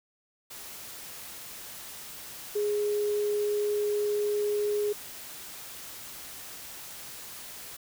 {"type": "tone in noise", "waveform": "sine", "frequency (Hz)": 415.3, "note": "G#4", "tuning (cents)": 0, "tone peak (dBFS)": -25, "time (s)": [2.55, 4.93], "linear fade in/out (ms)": 10, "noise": "white", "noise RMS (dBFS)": -43, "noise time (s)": [0.5, 7.77], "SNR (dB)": 15, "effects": []}